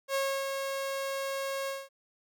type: tone with ADSR envelope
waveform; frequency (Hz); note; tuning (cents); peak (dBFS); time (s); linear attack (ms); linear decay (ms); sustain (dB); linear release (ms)
sawtooth; 545; C#5; -29; -23; 0.08-1.89; 66; 300; -5; 210
effects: none